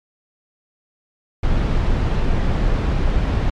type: noise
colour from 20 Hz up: brown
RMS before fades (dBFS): -17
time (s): 1.43-3.5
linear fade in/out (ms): 5
effects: low-pass 4000 Hz 12 dB/octave + MP3 64 kbps